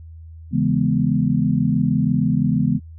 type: chord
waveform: sine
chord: C# minor seventh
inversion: none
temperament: equal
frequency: 138.59 / 164.81 / 207.7 / 246.9 Hz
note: C#3 / E3 / G#3 / B3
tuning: 0 / 0 / 0 / 0 cents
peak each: -21 dBFS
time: 0.51-2.8 s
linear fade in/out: 50 ms
effects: added 81 Hz sine -36 dBFS peak until 2.98 s